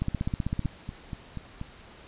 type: two click trains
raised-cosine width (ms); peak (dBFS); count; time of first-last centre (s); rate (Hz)
5; -22 / -15; 5 / 11; 0.65-1.614 / 0.02-0.657; 4.15 / 15.7
effects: pink hiss -50 dBFS RMS until 2.07 s + resampled to 8000 Hz